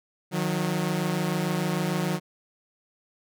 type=tone pair together; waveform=sawtooth; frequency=155.56 / 182.24 Hz; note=D#3 / F#3; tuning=0 / -26 cents; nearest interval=minor third; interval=274 cents; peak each=-24 / -23 dBFS; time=0.31-2.2 s; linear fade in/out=50 ms; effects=none